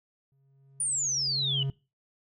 triangle tone with exponential growth, 136.6 Hz, C#3, 25 cents flat, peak -24 dBFS, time 0.32-1.7 s, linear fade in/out 0 ms, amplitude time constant 300 ms
sine exponential sweep, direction down, 9610 to 2906 Hz, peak -26 dBFS, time 0.8-1.63 s, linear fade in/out 2 ms
effects noise-tail reverb RT60 0.3 s tail -22 dB re dry

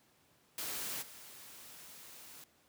white noise with level steps, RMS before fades -40 / -53 dBFS, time 0.58-2.44 s, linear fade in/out 2 ms, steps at 1.01 s, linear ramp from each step 20 ms, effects pink hiss -69 dBFS RMS until 2.68 s + high-pass 100 Hz 12 dB/octave

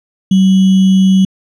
sine tone with sample-and-hold, 190 Hz, F#3, 46 cents sharp, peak -5 dBFS, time 0.31-1.25 s, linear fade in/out 5 ms, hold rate 3150 Hz, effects low-pass 6000 Hz 12 dB/octave

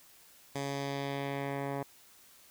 10% pulse tone with low-pass filter sweep, 139.5 Hz, C#3, 11 cents sharp, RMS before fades -36 dBFS, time 0.55-1.83 s, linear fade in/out 5 ms, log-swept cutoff 8200 to 1300 Hz, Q 1.2, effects white hiss -59 dBFS RMS until 2.5 s

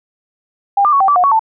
sine tone with pitch steps, 801 / 1195 / 1113 / 775 / 1158 / 720 / 1117 / 887 Hz, G5 / D6 / C#6 / G5 / D6 / F#5 / C#6 / A5, +37 / +30 / +7 / -20 / -25 / -47 / +13 / +14 cents, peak -8 dBFS, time 0.77-1.394 s, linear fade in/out 5 ms, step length 78 ms, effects none

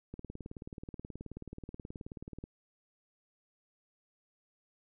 click train, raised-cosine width 3 ms, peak -30 dBFS, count 44, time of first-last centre 0.14-2.439 s, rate 18.7 Hz, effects none

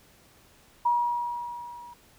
sine tone with level ramp, 958 Hz, A#5, 47 cents sharp, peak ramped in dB -19 to -43 dBFS, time 0.85-1.94 s, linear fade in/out 10 ms, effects pink hiss -58 dBFS RMS until 2.18 s

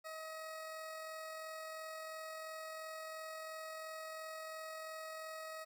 20% pulse tone with amplitude modulation, 635 Hz, D#5, 35 cents sharp, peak -39 dBFS, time 0.04-5.65 s, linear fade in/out 20 ms, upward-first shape sine, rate 42.9 Hz, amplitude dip 25%, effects 13-bit

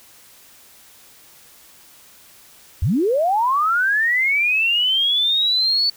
sine linear sweep, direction up, 61.74 to 4500 Hz, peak -15 dBFS, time 2.82-5.9 s, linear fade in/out 5 ms, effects white hiss -48 dBFS RMS until 5.96 s

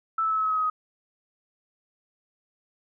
sine tone with pitch steps, 1318.5 / 1309.4 / 1300.3 / 1291.4 / 1282.4 / 1273.6 / 1264.8 / 1256.1 Hz, E6 / E6 / E6 / E6 / E6 / D#6 / D#6 / D#6, 0 / -12 / -24 / -36 / -48 / +40 / +28 / +16 cents, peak -22 dBFS, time 0.18-0.7 s, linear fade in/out 5 ms, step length 65 ms, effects none

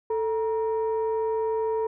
sine tone pair together, 442.2 / 946.5 Hz, A4 / A#5, +9 / +26 cents, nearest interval octave + minor second, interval 1317 cents, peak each -23 / -30 dBFS, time 0.1-1.87 s, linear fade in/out 5 ms, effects tanh soft clip ceiling -18 dBFS

